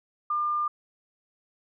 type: tone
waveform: sine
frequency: 1200 Hz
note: D6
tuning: 37 cents sharp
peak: -24 dBFS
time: 0.3-0.68 s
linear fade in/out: 5 ms
effects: none